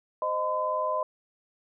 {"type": "tone cluster", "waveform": "sine", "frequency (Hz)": [520, 618, 1017], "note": ["C5", "D#5", "C6"], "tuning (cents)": [-11, -12, -50], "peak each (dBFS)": [-35, -29, -28], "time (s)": [0.22, 1.03], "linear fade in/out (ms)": 2, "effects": []}